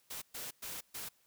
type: noise bursts at uneven times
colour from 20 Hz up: white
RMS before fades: -43 dBFS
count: 4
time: 0.1-0.22 / 0.34-0.51 / 0.62-0.81 / 0.94-1.09 s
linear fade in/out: 10 ms
effects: white hiss -71 dBFS RMS until 1.26 s